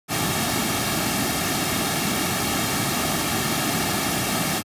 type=noise with comb filter; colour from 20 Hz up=pink; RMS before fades=-23 dBFS; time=0.08-4.63 s; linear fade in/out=50 ms; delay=2 ms; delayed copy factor=-0.6; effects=high-pass 100 Hz 12 dB/octave + resampled to 32000 Hz